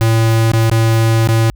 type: tone with dropouts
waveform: square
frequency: 112.9 Hz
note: A2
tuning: 45 cents sharp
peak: -10 dBFS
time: 0.01-1.5 s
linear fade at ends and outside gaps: 0 ms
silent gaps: 0.517-0.535 / 0.697-0.715 / 1.274-1.288 s
effects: added 50 Hz sine -37 dBFS peak until 1.55 s